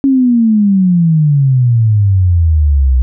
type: exponential sweep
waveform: sine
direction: down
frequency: 277.2 to 61.74 Hz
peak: -6 dBFS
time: 0.04-3.02 s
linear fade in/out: 0 ms
effects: none